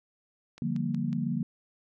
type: click train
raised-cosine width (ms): 0.2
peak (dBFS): -31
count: 4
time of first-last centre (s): 0.58-1.129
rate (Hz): 5.46
type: chord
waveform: sine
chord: G minor seventh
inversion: second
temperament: equal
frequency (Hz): 146.83 / 174.61 / 196 / 233.1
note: D3 / F3 / G3 / Bb3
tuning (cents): 0 / 0 / 0 / 0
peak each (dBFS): -33 / -33 / -36 / -31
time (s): 0.62-1.43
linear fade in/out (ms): 2
effects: none